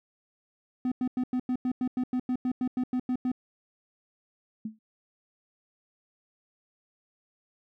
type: tone bursts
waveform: triangle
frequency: 252.2 Hz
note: B3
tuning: 36 cents sharp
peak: -23 dBFS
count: 16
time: 0.85-3.317 s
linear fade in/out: 2 ms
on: 67 ms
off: 93 ms
type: tone with exponential decay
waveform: sine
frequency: 218.2 Hz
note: A3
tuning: 14 cents flat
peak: -28 dBFS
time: 4.65-4.79 s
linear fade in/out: 5 ms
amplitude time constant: 29 ms
effects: none